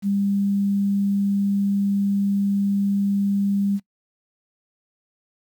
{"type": "tone with quantisation", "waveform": "sine", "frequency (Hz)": 199.6, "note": "G3", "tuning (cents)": 32, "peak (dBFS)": -18, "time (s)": [0.02, 3.8], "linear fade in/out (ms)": 50, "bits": 8, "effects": ["noise-tail reverb RT60 0.1 s tail -22 dB re dry"]}